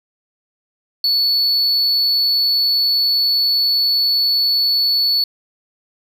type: tone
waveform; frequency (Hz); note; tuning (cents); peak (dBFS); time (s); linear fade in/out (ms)
triangle; 4435; C#8; 0; -12; 1.04-5.24; 2
effects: none